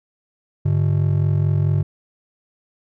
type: ring-modulated tone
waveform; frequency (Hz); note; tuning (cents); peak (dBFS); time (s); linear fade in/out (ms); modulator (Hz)
triangle; 123.47; B2; 0; -10; 0.65-1.83; 10; 22.3
effects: none